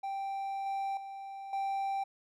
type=tone with level steps; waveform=triangle; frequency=784 Hz; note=G5; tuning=in tune; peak=-32 / -30 / -39 / -29 dBFS; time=0.03-2.04 s; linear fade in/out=10 ms; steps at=0.66 / 0.97 / 1.53 s; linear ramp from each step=2 ms; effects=none